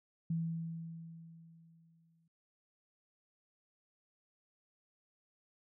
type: tone with exponential decay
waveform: sine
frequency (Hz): 164.81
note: E3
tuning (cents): 0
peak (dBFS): -31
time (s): 0.3-2.28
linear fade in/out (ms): 5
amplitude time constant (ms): 430
effects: none